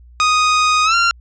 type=tone with pitch glide; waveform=sawtooth; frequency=1244.5 to 1380.9 Hz; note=D#6 to F6; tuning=0 to -20 cents; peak=-8 dBFS; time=0.2-1.11 s; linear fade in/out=0 ms; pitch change=+180 cents; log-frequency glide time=0.84-0.95 s; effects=added 60 Hz sine -40 dBFS peak until 1.2 s + resampled to 16000 Hz